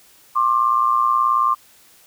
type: tone pair together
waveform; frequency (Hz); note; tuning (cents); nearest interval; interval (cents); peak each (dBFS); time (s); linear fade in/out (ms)
sine; 1063.4 / 1182; C6 / D6; +28 / +11; major second; 183; -17; 0.35-1.55; 20
effects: white hiss -51 dBFS RMS until 2.06 s